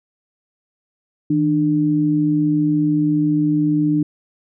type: tone pair together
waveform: sine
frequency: 158.3 / 298.8 Hz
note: D#3 / D4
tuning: +30 / +30 cents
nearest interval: major seventh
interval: 1100 cents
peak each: -20 / -15 dBFS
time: 1.3-4.03 s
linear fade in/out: 5 ms
effects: none